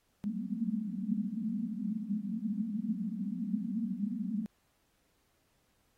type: band-pass noise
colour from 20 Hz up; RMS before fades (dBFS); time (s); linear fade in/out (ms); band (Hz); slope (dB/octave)
pink; -35; 0.24-4.46; 0; 190 to 240; 96
effects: pink hiss -74 dBFS RMS until 5.97 s + AAC 48 kbps